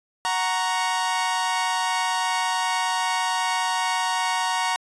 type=chord; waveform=sawtooth; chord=F# major; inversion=none; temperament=equal; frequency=740 / 932.3 / 1108.7 Hz; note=F#5 / A#5 / C#6; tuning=0 / 0 / 0 cents; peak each=-24 / -20 / -26 dBFS; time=0.25-4.76 s; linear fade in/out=0 ms; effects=resampled to 22050 Hz